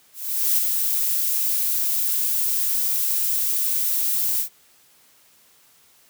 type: noise with ADSR envelope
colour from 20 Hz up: violet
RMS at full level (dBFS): -18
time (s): 0.13-4.49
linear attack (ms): 450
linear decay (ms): 8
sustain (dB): -4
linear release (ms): 91
effects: white hiss -56 dBFS RMS until 6.09 s + high-pass 80 Hz 12 dB/octave